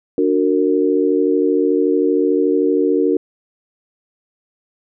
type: chord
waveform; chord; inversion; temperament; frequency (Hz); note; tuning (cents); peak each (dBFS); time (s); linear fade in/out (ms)
sine; D augmented; none; just; 293.7 / 367.1 / 458.9; D4 / F#4 / A#4; 0 / -14 / -27; -17; 0.18-3.17; 2
effects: none